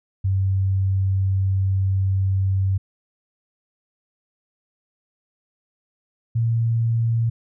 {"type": "tone pair in turn", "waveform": "sine", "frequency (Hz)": [96, 115.16], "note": ["G2", "A#2"], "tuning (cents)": [-36, -21], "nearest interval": "minor third", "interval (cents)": 315, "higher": "second", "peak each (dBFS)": -17, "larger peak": "neither", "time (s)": [[0.24, 2.78], [6.35, 7.3]], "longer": "first", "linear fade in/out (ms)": 10, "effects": []}